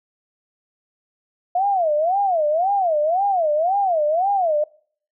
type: tone with vibrato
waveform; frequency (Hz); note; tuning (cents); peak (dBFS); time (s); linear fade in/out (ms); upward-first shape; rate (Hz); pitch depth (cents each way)
sine; 693; F5; -14; -16; 1.55-4.64; 5; sine; 1.9; 270
effects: noise-tail reverb RT60 0.5 s tail -21 dB re dry